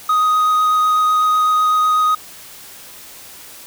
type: tone with vibrato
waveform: triangle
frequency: 1250 Hz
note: D#6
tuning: 8 cents sharp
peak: -10 dBFS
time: 0.09-2.15 s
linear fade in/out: 5 ms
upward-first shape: sine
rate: 8 Hz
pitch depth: 8 cents each way
effects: white hiss -38 dBFS RMS until 3.66 s